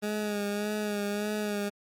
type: tone with vibrato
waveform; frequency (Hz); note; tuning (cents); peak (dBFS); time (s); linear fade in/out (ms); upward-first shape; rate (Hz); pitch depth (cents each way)
20% pulse; 207.7; G#3; 0; -24; 0.02-1.7; 20; sine; 1.7; 35
effects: MP3 96 kbps